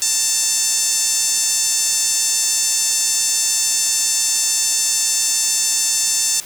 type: tone with band-pass filter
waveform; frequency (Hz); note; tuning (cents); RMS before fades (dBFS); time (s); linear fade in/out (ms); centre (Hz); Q
5% pulse; 893; A5; +25; -18; 0.02-6.4; 0; 7000; 2.3
effects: white hiss -36 dBFS RMS until 6.45 s